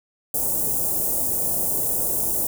white band-stop noise, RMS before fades -23 dBFS, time 0.34-2.47 s, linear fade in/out 5 ms, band 730 to 8300 Hz, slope 24 dB/octave, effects none

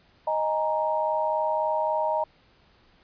sine chord, D# suspended fourth, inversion none, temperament just, 622.3 / 829.7 / 933.4 Hz, D#5 / G#5 / A#5, 0 / -2 / +2 cents, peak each -26 / -31 / -26 dBFS, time 0.27-2.24 s, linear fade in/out 5 ms, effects pink hiss -60 dBFS RMS until 3.03 s + resampled to 11025 Hz

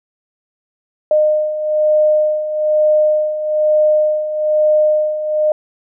sine beating tone pair, 610 / 611.1 Hz, D#5 / D#5, -34 / -31 cents, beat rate 1.1 Hz, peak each -18 / -12 dBFS, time 1.11-5.52 s, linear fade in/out 2 ms, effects none

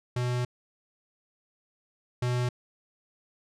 square tone pair in turn, 123.47 / 123.47 Hz, B2 / B2, 0 / 0 cents, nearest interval unison, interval 0 cents, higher neither, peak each -27 / -26 dBFS, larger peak second, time 0.16-0.45 / 2.22-2.49 s, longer first, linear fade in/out 5 ms, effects low-pass 8000 Hz 12 dB/octave

